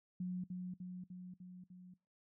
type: tone with echo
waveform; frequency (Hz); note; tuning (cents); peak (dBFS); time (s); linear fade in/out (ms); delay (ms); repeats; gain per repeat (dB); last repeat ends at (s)
sine; 181.4; F#3; -34; -37; 0.2-0.44; 5; 300; 5; -3; 1.94
effects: noise-tail reverb RT60 0.3 s tail -23 dB re dry